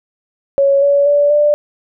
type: tone with pitch steps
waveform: sine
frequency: 555 / 566.7 / 578.6 / 590.7 Hz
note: C#5 / C#5 / D5 / D5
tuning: +2 / +38 / -26 / +10 cents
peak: -8 dBFS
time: 0.58-1.54 s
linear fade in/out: 0 ms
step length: 240 ms
effects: none